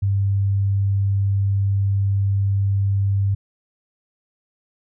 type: tone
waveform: sine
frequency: 98.9 Hz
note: G2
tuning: 16 cents sharp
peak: -16 dBFS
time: 0.02-3.35 s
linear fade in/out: 10 ms
effects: none